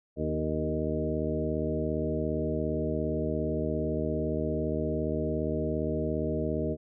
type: harmonic tone with a mistuned harmonic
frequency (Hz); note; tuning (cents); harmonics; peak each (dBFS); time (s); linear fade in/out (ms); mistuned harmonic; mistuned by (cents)
77.4; D#2; -9; 1 / 2 / 3 / 4 / 5 / 6 / 8; -35 / -35 / -35 / -35 / -35 / -35 / -35; 0.16-6.77; 50; 3; +21
effects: none